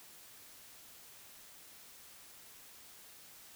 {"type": "silence", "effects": ["white hiss -56 dBFS RMS until 3.55 s"]}